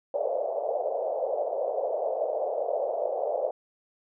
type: band-pass noise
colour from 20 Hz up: white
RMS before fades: -29 dBFS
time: 0.14-3.51 s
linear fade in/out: 2 ms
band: 490 to 670 Hz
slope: 48 dB/octave
effects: none